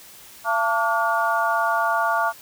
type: tone cluster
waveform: sine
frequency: 679 / 894 / 1151 / 1429 Hz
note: F5 / A5 / D6 / F6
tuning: -49 / +27 / -35 / +39 cents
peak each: -24 dBFS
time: 0.44-2.33 s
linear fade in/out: 50 ms
effects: white hiss -45 dBFS RMS until 2.41 s